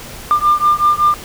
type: beating tone pair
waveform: sine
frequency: 1195 / 1200.3 Hz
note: D6 / D6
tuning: +30 / +37 cents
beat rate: 5.3 Hz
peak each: -12 dBFS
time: 0.31-1.14 s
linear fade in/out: 0 ms
effects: tanh soft clip ceiling -4 dBFS + pink hiss -32 dBFS RMS until 1.24 s